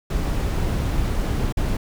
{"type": "noise with dropouts", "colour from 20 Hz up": "brown", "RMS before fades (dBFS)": -22, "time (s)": [0.1, 1.77], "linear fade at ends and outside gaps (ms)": 5, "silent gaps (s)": [1.525, 1.57], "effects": []}